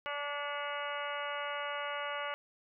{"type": "harmonic tone with a mistuned harmonic", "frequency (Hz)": 289.2, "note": "D4", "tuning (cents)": -27, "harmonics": [2, 3, 4, 5, 6, 7, 8, 9, 10], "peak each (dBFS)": [-41, -44, -41, -42, -50, -45, -47, -51, -45], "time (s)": [0.06, 2.34], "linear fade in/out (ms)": 0, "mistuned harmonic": 8, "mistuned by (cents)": -53, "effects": []}